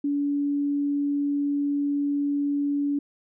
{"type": "tone", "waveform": "sine", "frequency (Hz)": 286, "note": "D4", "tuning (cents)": -46, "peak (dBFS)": -22, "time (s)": [0.04, 2.99], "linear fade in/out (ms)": 5, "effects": []}